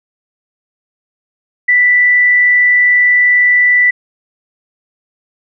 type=tone with frequency modulation; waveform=sine; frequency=1975.5 Hz; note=B6; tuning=in tune; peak=-6 dBFS; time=1.68-3.91 s; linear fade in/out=10 ms; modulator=77.5 Hz; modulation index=0.23; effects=none